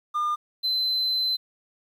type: tone pair in turn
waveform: triangle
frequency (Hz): 1207 / 4060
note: D6 / B7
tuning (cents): +47 / +47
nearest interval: octave + major sixth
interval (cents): 2100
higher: second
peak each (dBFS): -20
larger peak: neither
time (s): 0.14-0.36 / 0.63-1.37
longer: second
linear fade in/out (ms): 20
effects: tanh soft clip ceiling -17 dBFS + 10-bit